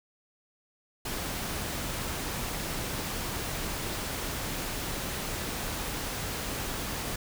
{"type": "noise", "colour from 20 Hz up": "pink", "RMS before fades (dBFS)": -34, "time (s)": [1.05, 7.16], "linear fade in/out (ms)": 5, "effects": []}